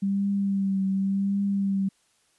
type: tone with vibrato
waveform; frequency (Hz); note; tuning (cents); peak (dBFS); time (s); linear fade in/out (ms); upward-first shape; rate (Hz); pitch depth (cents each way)
sine; 196; G3; 0; -22; 0.02-1.89; 10; triangle; 0.89; 36
effects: white hiss -66 dBFS RMS until 2.38 s + resampled to 24000 Hz